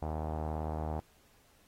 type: tone with low-pass filter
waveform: sawtooth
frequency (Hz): 77.78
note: D#2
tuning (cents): 0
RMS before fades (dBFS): -36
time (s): 0.02-1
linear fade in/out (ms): 0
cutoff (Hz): 790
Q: 3.5
effects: pink hiss -66 dBFS RMS until 1.67 s + AAC 48 kbps